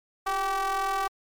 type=ring-modulated tone; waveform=square; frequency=189.8 Hz; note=F#3; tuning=44 cents sharp; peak=-23 dBFS; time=0.26-1.08 s; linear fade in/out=10 ms; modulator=970 Hz; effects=MP3 96 kbps